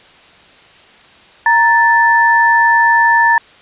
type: tone pair together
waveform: sine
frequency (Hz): 932.3 / 1759.9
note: A#5 / A6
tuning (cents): 0 / 0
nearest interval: major seventh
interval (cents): 1100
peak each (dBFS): -10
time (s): 1.46-3.38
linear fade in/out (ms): 2
effects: white hiss -43 dBFS RMS until 3.61 s + resampled to 8000 Hz